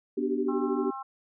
sine chord, G major seventh, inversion first, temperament equal with one note detuned, 246.9 / 293.7 / 379.3 / 392 Hz, B3 / D4 / F#4 / G4, 0 / 0 / +43 / 0 cents, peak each -31 dBFS, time 0.17-0.91 s, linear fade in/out 10 ms
harmonic tone, 267.3 Hz, C4, 37 cents sharp, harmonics 3 / 4 / 5, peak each -39 / -38 / -41 dBFS, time 0.48-1.03 s, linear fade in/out 10 ms
effects none

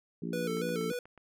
harmonic tone, 57.7 Hz, A#1, 17 cents flat, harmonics 3 / 4 / 5 / 6 / 7, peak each -37 / -39 / -41 / -43 / -44 dBFS, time 0.22-0.92 s, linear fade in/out 5 ms
square tone with vibrato, 466.2 Hz, A#4, in tune, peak -34 dBFS, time 0.33-0.99 s, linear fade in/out 2 ms, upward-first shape square, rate 3.5 Hz, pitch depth 87 cents each way
click train, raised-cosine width 0.5 ms, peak -38 dBFS, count 6, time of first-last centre 0.57-1.177 s, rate 8.24 Hz
effects none

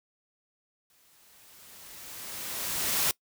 white noise with exponential growth, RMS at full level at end -25 dBFS, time 0.9-3.11 s, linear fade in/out 1 ms, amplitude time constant 480 ms, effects noise-tail reverb RT60 0.1 s tail -22 dB re dry

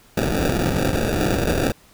violet noise with sample-and-hold, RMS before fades -20 dBFS, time 0.17-1.72 s, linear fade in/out 5 ms, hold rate 1050 Hz, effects pink hiss -52 dBFS RMS until 1.93 s

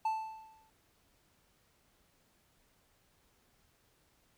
triangle tone with exponential decay, 880 Hz, A5, in tune, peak -26 dBFS, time 0.05-0.7 s, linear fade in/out 5 ms, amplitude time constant 140 ms, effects pink hiss -71 dBFS RMS until 4.37 s

